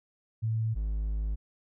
sine / triangle tone pair in turn, 111.4 / 52.57 Hz, A2 / G#1, +22 / +22 cents, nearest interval octave + minor second, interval 1300 cents, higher first, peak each -26 dBFS, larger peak neither, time 0.42-0.75 / 0.75-1.36 s, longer second, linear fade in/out 20 ms, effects none

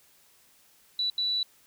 sine tone bursts at uneven times, 3951 Hz, B7, in tune, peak -25 dBFS, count 2, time 0.99-1.1 / 1.18-1.43 s, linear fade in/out 2 ms, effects white hiss -61 dBFS RMS until 1.66 s

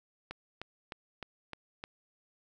click train, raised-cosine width 0.3 ms, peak -24 dBFS, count 6, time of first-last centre 0.31-1.839 s, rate 3.27 Hz, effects none

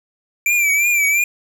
square tone with vibrato, 2343 Hz, D7, 5 cents flat, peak -14 dBFS, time 0.46-1.24 s, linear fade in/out 2 ms, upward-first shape triangle, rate 2.9 Hz, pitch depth 77 cents each way, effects 8-bit

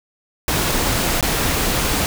pink noise with dropouts, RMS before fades -19 dBFS, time 0.48-2.06 s, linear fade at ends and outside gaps 0 ms, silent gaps 1.209-1.227 s, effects none

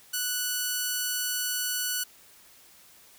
5% pulse tone, 1480 Hz, F#6, in tune, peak -16 dBFS, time 0.13-2.04 s, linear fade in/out 10 ms, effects white hiss -55 dBFS RMS until 3.18 s

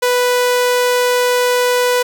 sawtooth tone, 493.9 Hz, B4, in tune, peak -8 dBFS, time 0.02-2.03 s, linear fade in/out 10 ms, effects none

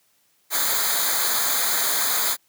white noise with comb filter, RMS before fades -22 dBFS, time 0.5-2.37 s, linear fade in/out 50 ms, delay 0.36 ms, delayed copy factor -0.9, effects white hiss -64 dBFS RMS until 2.48 s + high-pass 80 Hz 12 dB/octave

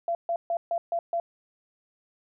sine tone bursts, 681 Hz, F5, 44 cents flat, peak -24 dBFS, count 6, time 0.08-1.2 s, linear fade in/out 2 ms, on 70 ms, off 140 ms, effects none

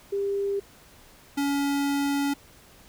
sine / square tone pair in turn, 398.7 / 281.9 Hz, G4 / C#4, +29 / +29 cents, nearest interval tritone, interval 600 cents, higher first, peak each -24 / -24 dBFS, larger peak neither, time 0.12-0.6 / 1.37-2.34 s, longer second, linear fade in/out 10 ms, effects pink hiss -53 dBFS RMS until 2.88 s

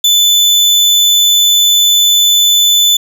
35% pulse tone, 3500 Hz, A7, 10 cents flat, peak -4 dBFS, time 0.04-2.97 s, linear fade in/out 5 ms, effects none

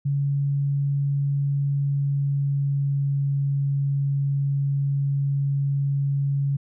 sine tone with pitch glide, 140.7 to 139.65 Hz, C#3 to C#3, +26 to +13 cents, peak -20 dBFS, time 0.05-6.57 s, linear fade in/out 10 ms, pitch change -13 cents, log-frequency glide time 1.71-3.37 s, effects none

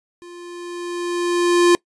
square tone with level ramp, 349.2 Hz, F4, in tune, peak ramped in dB -38 to -10 dBFS, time 0.22-1.75 s, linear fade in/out 0 ms, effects noise-tail reverb RT60 0.1 s tail -24 dB re dry + resampled to 24000 Hz

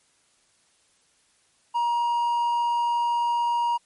triangle tone, 948 Hz, A#5, 29 cents sharp, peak -19 dBFS, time 1.74-3.78 s, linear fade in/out 20 ms, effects white hiss -64 dBFS RMS until 3.85 s + MP3 48 kbps

